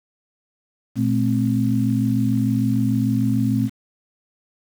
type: tone cluster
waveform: sine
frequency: 117.8 / 215.9 / 262.6 Hz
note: A#2 / A3 / C4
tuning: +19 / -33 / +6 cents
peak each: -21 dBFS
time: 0.95-3.7 s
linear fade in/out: 50 ms
effects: 7-bit